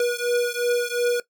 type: beating tone pair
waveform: square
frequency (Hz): 481.8 / 484.6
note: B4 / B4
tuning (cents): -43 / -33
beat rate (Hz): 2.8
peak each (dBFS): -24 / -25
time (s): 0-1.2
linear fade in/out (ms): 2
effects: noise-tail reverb RT60 0.1 s tail -17 dB re dry